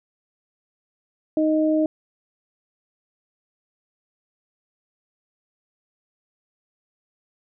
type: tone pair together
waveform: sine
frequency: 311.1 / 622.2 Hz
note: D#4 / D#5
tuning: 0 / 0 cents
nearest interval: octave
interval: 1200 cents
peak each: -18 / -22 dBFS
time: 1.37-1.86 s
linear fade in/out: 2 ms
effects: none